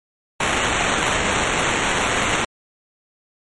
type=noise with sample-and-hold; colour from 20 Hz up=violet; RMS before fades=-20 dBFS; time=0.4-2.45 s; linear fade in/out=5 ms; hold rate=4900 Hz; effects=MP3 48 kbps